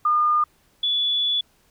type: tone pair in turn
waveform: sine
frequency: 1214 / 3434 Hz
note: D#6 / A7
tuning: -43 / -43 cents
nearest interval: octave + tritone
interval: 1800 cents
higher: second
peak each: -16 / -19 dBFS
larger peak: first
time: 0.05-0.44 / 0.83-1.41 s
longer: second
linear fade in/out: 5 ms
effects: pink hiss -61 dBFS RMS until 1.7 s